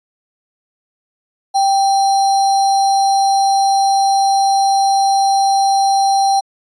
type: tone with sample-and-hold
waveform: sine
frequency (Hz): 784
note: G5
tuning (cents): 0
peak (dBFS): -10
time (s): 1.54-6.41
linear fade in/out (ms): 20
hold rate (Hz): 4900
effects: resampled to 22050 Hz